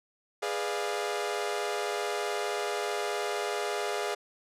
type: chord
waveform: sawtooth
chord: G# diminished seventh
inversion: none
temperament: equal with one note detuned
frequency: 415.3 / 493.9 / 595.2 / 698.5 Hz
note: G#4 / B4 / D5 / F5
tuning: 0 / 0 / +23 / 0 cents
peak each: -29 / -34 / -33 / -32 dBFS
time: 0.42-4.15 s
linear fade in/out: 10 ms
effects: low-pass 10000 Hz 12 dB/octave